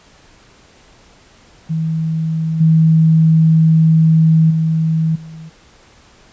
sine tone with level steps, 160.5 Hz, E3, 46 cents flat, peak -15 / -7 / -12 / -30 dBFS, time 1.69-5.5 s, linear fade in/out 20 ms, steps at 2.6 / 4.5 / 5.15 s, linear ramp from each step 10 ms, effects pink hiss -47 dBFS RMS until 6.32 s + resampled to 16000 Hz

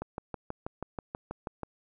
click train, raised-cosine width 1 ms, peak -21 dBFS, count 11, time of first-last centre 0.02-1.633 s, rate 6.2 Hz, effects none

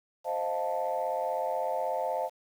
sine chord, F dominant seventh, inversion second, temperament equal, 523.3 / 622.3 / 698.5 / 880 Hz, C5 / Eb5 / F5 / A5, 0 / 0 / 0 / 0 cents, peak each -33 dBFS, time 0.24-2.3 s, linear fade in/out 50 ms, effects tanh soft clip ceiling -20 dBFS + 9-bit

